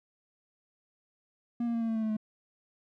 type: tone with pitch steps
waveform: triangle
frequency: 237.2 / 233.9 / 230.7 / 227.5 / 224.4 / 221.3 / 218.3 / 215.3 Hz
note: A#3 / A#3 / A#3 / A#3 / A3 / A3 / A3 / A3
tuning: +30 / +6 / -18 / -42 / +34 / +10 / -13 / -37 cents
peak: -26 dBFS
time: 1.6-2.168 s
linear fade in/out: 5 ms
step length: 71 ms
effects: none